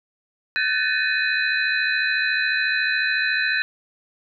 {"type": "tone cluster", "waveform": "sine", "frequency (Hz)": [1520, 1738, 1812, 2503, 4014], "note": ["F#6", "A6", "A#6", "D#7", "B7"], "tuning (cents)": [46, -22, -50, 10, 27], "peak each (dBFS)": [-24, -24, -28, -26, -28], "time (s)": [0.56, 3.62], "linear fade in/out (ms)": 0, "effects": []}